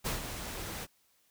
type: noise with ADSR envelope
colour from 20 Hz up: pink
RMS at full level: -32 dBFS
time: 0.04-0.87 s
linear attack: 25 ms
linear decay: 130 ms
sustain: -8 dB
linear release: 37 ms
effects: white hiss -70 dBFS RMS until 1.3 s